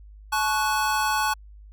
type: chord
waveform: square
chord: F# minor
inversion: first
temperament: equal with one note detuned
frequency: 860.4 / 1108.7 / 1480 Hz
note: A5 / C#6 / F#6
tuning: -39 / 0 / 0 cents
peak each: -25 / -28 / -28 dBFS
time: 0.32-1.34 s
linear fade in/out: 10 ms
effects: added 51 Hz sine -43 dBFS peak until 1.72 s